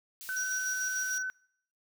white high-pass noise, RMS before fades -45 dBFS, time 0.21-1.18 s, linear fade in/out 0 ms, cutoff 3000 Hz, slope 12 dB/octave
sine tone, 1516 Hz, F#6, 42 cents sharp, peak -32 dBFS, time 0.29-1.3 s, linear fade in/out 0 ms
triangle tone with tremolo, 5780 Hz, F#8, 41 cents flat, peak -31 dBFS, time 0.36-1.23 s, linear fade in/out 10 ms, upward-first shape square, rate 6.7 Hz, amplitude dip 45%
effects noise-tail reverb RT60 0.7 s tail -26 dB re dry

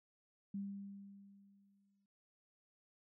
sine tone with exponential decay, 198.8 Hz, G3, 25 cents sharp, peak -39 dBFS, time 0.54-2.06 s, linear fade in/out 5 ms, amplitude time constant 330 ms, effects noise-tail reverb RT60 0.8 s tail -19 dB re dry

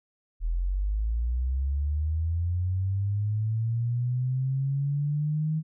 sine linear sweep, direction up, 39.51 to 158.6 Hz, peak -24 dBFS, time 0.4-5.63 s, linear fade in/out 50 ms, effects none

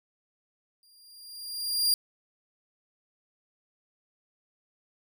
sawtooth tone with exponential growth, 4792 Hz, D8, 34 cents sharp, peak -17 dBFS, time 0.83-1.94 s, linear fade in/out 1 ms, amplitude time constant 240 ms, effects none

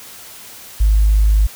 sine tone, 52.2 Hz, G#1, 10 cents sharp, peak -8 dBFS, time 0.8-1.47 s, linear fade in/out 10 ms, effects tanh soft clip ceiling -4 dBFS + white hiss -37 dBFS RMS until 1.55 s

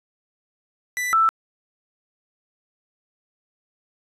45% pulse / sine tone pair in turn, 1982 / 1324.2 Hz, B6 / E6, +6 / +7 cents, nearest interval perfect fifth, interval 699 cents, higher first, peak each -23 / -14 dBFS, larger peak second, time 0.97-1.13 / 1.13-1.29 s, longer neither, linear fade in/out 0 ms, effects resampled to 32000 Hz + 9-bit

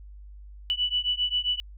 sine beating tone pair, 2960 / 2967.5 Hz, F#7 / F#7, 0 / +4 cents, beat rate 7.5 Hz, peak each -27 dBFS, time 0.7-1.6 s, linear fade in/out 0 ms, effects added 50 Hz sine -42 dBFS peak until 1.77 s

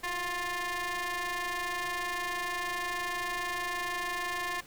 sawtooth ring-modulated tone, 349.2 Hz, F4, in tune, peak -25 dBFS, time 0.03-4.61 s, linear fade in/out 10 ms, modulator 1410 Hz, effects pink hiss -54 dBFS RMS until 4.66 s

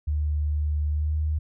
sine tone with pitch glide, 74.8 to 76.77 Hz, D2 to D#2, +32 to -23 cents, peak -22 dBFS, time 0.07-1.39 s, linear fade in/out 10 ms, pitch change +45 cents, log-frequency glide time 0.89-1.16 s, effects none

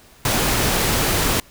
pink noise, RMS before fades -19 dBFS, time 0.25-1.4 s, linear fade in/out 2 ms, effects pink hiss -49 dBFS RMS until 1.5 s

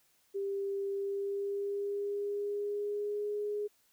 sine tone with pitch glide, 395.9 to 415.3 Hz, G4 to G#4, +17 to 0 cents, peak -32 dBFS, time 0.34-3.68 s, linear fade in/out 20 ms, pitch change +83 cents, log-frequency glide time 0.92-3.29 s, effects white hiss -70 dBFS RMS until 3.92 s

